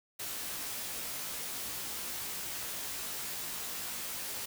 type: noise with comb filter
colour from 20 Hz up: white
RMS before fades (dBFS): -39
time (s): 0.19-4.46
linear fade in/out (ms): 10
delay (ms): 17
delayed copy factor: +0.7
effects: none